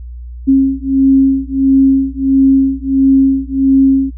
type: beating tone pair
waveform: sine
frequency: 268.7 / 270.2 Hz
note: C4 / C#4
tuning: +46 / -44 cents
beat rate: 1.5 Hz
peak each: -10 dBFS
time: 0.47-4.11 s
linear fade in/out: 20 ms
effects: noise-tail reverb RT60 0.1 s tail -19 dB re dry + added 60 Hz sine -25 dBFS peak until 4.17 s